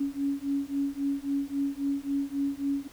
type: beating tone pair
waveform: sine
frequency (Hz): 277.6 / 281.3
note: C#4 / C#4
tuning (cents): +3 / +26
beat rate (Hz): 3.7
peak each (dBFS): -30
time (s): 0-2.88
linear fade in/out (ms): 10
effects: pink hiss -53 dBFS RMS until 2.92 s